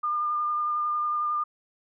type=tone with vibrato; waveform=sine; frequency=1207 Hz; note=D6; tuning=47 cents sharp; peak=-24 dBFS; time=0.03-1.44 s; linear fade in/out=10 ms; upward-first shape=sine; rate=11 Hz; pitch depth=13 cents each way; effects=none